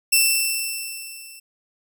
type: tone with level ramp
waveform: 10% pulse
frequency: 2679 Hz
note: E7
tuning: 27 cents sharp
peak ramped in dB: -4 to -32 dBFS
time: 0.12-1.4 s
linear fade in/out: 10 ms
effects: none